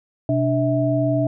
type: tone cluster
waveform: sine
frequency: 127.6 / 293.8 / 647 Hz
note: C3 / D4 / E5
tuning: -43 / +1 / -32 cents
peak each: -21 dBFS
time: 0.29-1.27 s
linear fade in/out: 2 ms
effects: none